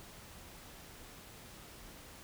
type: silence
effects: pink hiss -53 dBFS RMS until 2.23 s